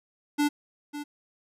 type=tone with echo; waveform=square; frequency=292.8 Hz; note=D4; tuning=5 cents flat; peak=-22 dBFS; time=0.38-0.49 s; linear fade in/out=20 ms; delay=550 ms; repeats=1; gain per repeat=-12 dB; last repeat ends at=1.04 s; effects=resampled to 32000 Hz